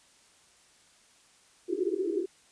pink band-pass noise, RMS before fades -30 dBFS, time 1.68-2.26 s, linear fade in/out 20 ms, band 330 to 410 Hz, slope 96 dB/octave, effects white hiss -61 dBFS RMS until 2.51 s + resampled to 22050 Hz

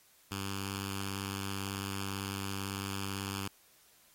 5% pulse tone with notch filter, 98 Hz, G2, in tune, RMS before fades -38 dBFS, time 0.31-3.48 s, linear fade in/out 5 ms, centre 620 Hz, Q 0.5, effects white hiss -64 dBFS RMS until 4.14 s + AAC 48 kbps

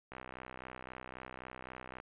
click train, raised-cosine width 0.5 ms, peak -30 dBFS, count 121, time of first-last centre 0.12-2.001 s, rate 63.8 Hz, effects resampled to 8000 Hz

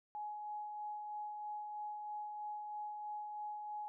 sine tone with tremolo, 840 Hz, G#5, 19 cents sharp, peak -40 dBFS, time 0.15-3.88 s, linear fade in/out 0 ms, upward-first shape sine, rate 3.1 Hz, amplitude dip 30%, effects none

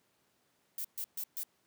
violet noise bursts, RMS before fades -38 dBFS, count 4, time 0.78-1.434 s, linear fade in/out 2 ms, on 66 ms, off 130 ms, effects pink hiss -73 dBFS RMS until 1.66 s + high-pass 150 Hz 12 dB/octave

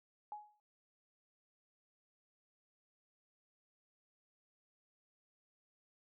sine tone with exponential decay, 839 Hz, G#5, 17 cents sharp, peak -40 dBFS, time 0.32-0.6 s, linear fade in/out 1 ms, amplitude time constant 60 ms, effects none

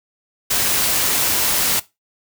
white noise, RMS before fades -18 dBFS, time 0.5-1.8 s, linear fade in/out 10 ms, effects noise-tail reverb RT60 0.2 s tail -17 dB re dry

